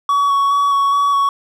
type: tone with vibrato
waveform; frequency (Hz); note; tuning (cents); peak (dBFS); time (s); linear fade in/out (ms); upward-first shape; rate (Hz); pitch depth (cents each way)
triangle; 1124; C#6; +24; -10; 0.09-1.29; 2; square; 2.4; 12
effects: none